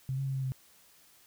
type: tone with pitch steps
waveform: sine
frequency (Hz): 132.3 / 136.2 / 134.6 / 133.6 / 130.9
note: C3 / C#3 / C3 / C3 / C3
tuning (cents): +20 / -30 / +49 / +36 / +1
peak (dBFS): -30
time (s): 0.09-0.52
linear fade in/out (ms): 0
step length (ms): 86
effects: white hiss -61 dBFS RMS until 1.26 s